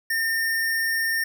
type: tone with sample-and-hold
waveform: sine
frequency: 1812 Hz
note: A#6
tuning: 50 cents flat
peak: -21 dBFS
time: 0.1-1.24 s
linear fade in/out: 5 ms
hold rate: 7350 Hz
effects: none